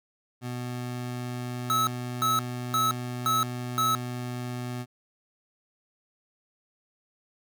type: tone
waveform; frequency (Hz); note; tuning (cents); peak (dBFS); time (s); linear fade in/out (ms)
25% pulse; 123.47; B2; 0; -28; 0.41-4.86; 50
type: tone bursts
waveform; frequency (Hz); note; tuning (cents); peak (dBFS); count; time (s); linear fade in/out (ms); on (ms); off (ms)
square; 1294; E6; -32; -23; 5; 1.7-3.95; 0; 170; 350
effects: none